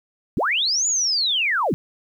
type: linear two-way sweep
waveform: sine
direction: up then down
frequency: 100.4 to 7040 to 100.4 Hz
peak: -18 dBFS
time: 0.37-1.74 s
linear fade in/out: 0 ms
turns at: 0.87 s
effects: 9-bit